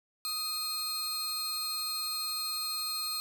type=tone pair together; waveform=sawtooth; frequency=1250 / 4204 Hz; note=D#6 / C8; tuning=+8 / +7 cents; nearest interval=octave + major sixth; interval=2099 cents; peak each=-37 / -30 dBFS; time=0.25-3.2 s; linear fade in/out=0 ms; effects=none